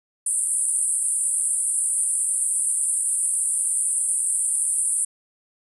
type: band-pass noise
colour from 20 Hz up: white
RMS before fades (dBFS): -23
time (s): 0.26-5.05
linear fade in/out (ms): 5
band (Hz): 8600 to 9800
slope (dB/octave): 96
effects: none